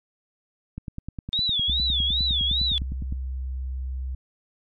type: click train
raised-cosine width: 5 ms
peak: -20 dBFS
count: 24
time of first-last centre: 0.78-3.125 s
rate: 9.81 Hz
type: tone with vibrato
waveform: sine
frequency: 3618 Hz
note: A7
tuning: 48 cents sharp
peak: -21 dBFS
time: 1.33-2.78 s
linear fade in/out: 0 ms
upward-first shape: sine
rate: 2.5 Hz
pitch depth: 170 cents each way
type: tone with pitch glide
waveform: sine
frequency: 65.41 to 64.77 Hz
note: C2 to C2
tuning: 0 to -17 cents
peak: -27 dBFS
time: 1.68-4.15 s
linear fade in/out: 5 ms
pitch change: -17 cents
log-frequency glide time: 1.94-3.53 s
effects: MP3 48 kbps